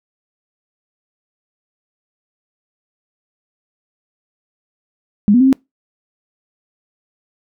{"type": "tone with pitch steps", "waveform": "sine", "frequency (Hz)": [205.1, 245.3, 263.3, 266.9], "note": ["G#3", "B3", "C4", "C4"], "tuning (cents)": [-21, -12, 11, 35], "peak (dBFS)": -7, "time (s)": [5.28, 5.528], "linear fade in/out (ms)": 0, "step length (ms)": 62, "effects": ["noise-tail reverb RT60 0.2 s tail -25 dB re dry"]}